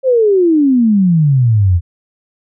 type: exponential sweep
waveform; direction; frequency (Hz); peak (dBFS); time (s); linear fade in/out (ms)
sine; down; 540 to 82.8; -7; 0.03-1.81; 50
effects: none